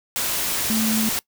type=tone in noise; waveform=sine; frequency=220 Hz; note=A3; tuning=in tune; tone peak=-20 dBFS; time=0.7-1.09 s; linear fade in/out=0 ms; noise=white; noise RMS=-24 dBFS; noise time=0.16-1.19 s; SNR=+1 dB; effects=noise-tail reverb RT60 0.1 s tail -22 dB re dry